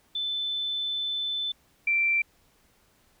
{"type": "tone pair in turn", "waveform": "sine", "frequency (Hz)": [3520, 2349], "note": ["A7", "D7"], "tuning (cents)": [0, 0], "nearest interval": "perfect fifth", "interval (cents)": 700, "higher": "first", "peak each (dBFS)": [-27, -21], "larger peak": "second", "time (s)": [[0.15, 1.52], [1.87, 2.22]], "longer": "first", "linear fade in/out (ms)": 5, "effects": ["pink hiss -64 dBFS RMS until 3.2 s"]}